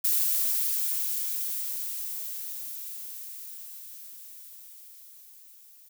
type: noise with level ramp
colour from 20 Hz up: violet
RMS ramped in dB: -24 to -54 dBFS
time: 0.04-5.89 s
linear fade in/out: 10 ms
effects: none